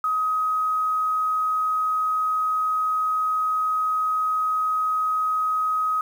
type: tone with quantisation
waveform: sine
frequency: 1263 Hz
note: D#6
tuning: 26 cents sharp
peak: -20 dBFS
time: 0.04-6.01 s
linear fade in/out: 2 ms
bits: 8
effects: none